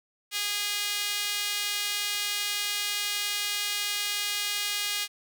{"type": "tone with high-pass filter", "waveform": "sawtooth", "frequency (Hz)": 410.7, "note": "G#4", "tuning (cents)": -19, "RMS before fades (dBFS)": -30, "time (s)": [0.31, 5.08], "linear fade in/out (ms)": 50, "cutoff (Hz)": 2900, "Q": 1.2, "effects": []}